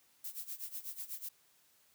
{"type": "noise with tremolo", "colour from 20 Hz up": "violet", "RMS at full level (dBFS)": -41, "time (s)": [0.24, 1.29], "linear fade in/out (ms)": 5, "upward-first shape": "sine", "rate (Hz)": 8.1, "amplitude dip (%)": 85, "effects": ["white hiss -69 dBFS RMS until 1.94 s", "high-pass 60 Hz 12 dB/octave"]}